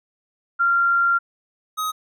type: tone pair in turn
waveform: sine / square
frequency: 1384 / 1260.3 Hz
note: F6 / D#6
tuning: -16 / +22 cents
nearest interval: major second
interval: 162 cents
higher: first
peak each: -15 / -23 dBFS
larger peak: first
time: 0.59-1.19 / 1.77-1.92 s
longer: first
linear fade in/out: 20 ms
effects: none